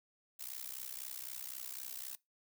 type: noise with amplitude modulation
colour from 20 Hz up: blue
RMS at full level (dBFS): -41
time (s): 0.39-2.16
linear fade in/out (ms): 10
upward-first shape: sine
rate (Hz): 63.9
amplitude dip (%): 95
effects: noise-tail reverb RT60 0.2 s tail -22 dB re dry